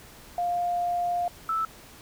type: tone pair in turn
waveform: sine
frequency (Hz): 703 / 1315.6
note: F5 / E6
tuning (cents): +11 / -4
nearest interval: major seventh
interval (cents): 1085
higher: second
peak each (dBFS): -24 / -24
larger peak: neither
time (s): 0.38-1.28 / 1.49-1.65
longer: first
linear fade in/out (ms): 2
effects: pink hiss -49 dBFS RMS until 2.01 s